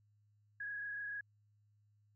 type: tone with frequency modulation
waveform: sine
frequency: 1661.2 Hz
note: G#6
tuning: in tune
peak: -40 dBFS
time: 0.6-1.21 s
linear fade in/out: 5 ms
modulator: 26.8 Hz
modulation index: 1.1
effects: added 104 Hz sine -69 dBFS peak until 2.15 s